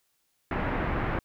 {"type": "low-pass noise", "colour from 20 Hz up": "pink", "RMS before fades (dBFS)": -29, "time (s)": [0.51, 1.19], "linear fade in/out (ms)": 2, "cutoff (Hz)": 2100, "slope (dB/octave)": 24, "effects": ["white hiss -73 dBFS RMS until 1.24 s"]}